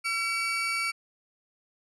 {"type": "tone pair together", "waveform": "35% pulse", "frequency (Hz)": [1355.5, 2281], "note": ["E6", "C#7"], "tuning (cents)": [48, 49], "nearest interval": "major sixth", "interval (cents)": 901, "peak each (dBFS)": [-31, -26], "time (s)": [0.04, 0.92], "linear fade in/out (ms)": 20, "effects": ["resampled to 24000 Hz"]}